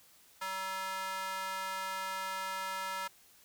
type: tone with high-pass filter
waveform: square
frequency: 190 Hz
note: F#3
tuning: 46 cents sharp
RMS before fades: -38 dBFS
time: 0.41-3.08 s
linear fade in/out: 10 ms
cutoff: 1100 Hz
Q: 2.2
effects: white hiss -62 dBFS RMS until 3.44 s